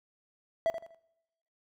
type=tone with echo; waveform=triangle; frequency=659.3 Hz; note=E5; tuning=in tune; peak=-22 dBFS; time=0.66-0.7 s; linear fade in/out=0 ms; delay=82 ms; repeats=3; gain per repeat=-10 dB; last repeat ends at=0.946 s; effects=noise-tail reverb RT60 0.9 s tail -24 dB re dry